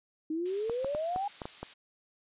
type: exponential sweep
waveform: sine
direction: up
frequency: 306.5 to 831 Hz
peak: -30 dBFS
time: 0.3-1.28 s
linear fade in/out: 5 ms
type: noise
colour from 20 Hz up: blue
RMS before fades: -43 dBFS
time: 0.45-1.74 s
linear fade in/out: 10 ms
type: clicks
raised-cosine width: 1 ms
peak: -23 dBFS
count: 7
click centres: 0.697 / 0.846 / 0.949 / 1.161 / 1.418 / 1.455 / 1.63 s
effects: resampled to 8000 Hz